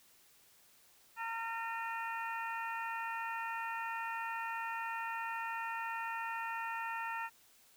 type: harmonic tone with a mistuned harmonic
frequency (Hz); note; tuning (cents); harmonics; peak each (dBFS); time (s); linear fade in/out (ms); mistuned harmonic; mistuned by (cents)
457; A#4; -34; 2 / 3 / 4 / 5 / 6; -40 / -43 / -43 / -48 / -50; 1.16-7.3; 50; 5; +120
effects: white hiss -65 dBFS RMS until 7.76 s